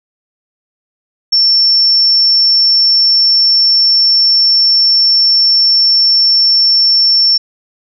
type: tone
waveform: sine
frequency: 5420 Hz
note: E8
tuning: 47 cents sharp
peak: -6 dBFS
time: 1.32-7.38 s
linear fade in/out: 10 ms
effects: none